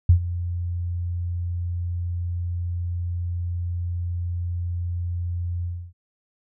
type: tone with ADSR envelope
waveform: sine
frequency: 87.31 Hz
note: F2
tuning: in tune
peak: -8 dBFS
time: 0.09-5.93 s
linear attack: 5 ms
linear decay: 93 ms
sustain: -16 dB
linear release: 290 ms
effects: none